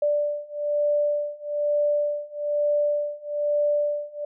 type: beating tone pair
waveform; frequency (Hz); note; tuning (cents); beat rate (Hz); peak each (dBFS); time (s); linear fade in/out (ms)
sine; 587.3 / 588.4; D5 / D5; 0 / +3; 1.1; -25 / -24; 0.02-4.25; 5
effects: none